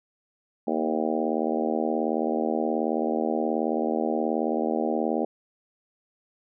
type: harmonic tone with a mistuned harmonic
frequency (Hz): 78.7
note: D#2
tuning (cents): +20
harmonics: 3 / 4 / 5 / 6 / 7 / 8 / 9 / 10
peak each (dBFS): -29 / -30 / -31 / -32 / -32 / -33 / -34 / -34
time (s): 0.67-5.25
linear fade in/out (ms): 5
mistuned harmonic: 3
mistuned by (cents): -20
effects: none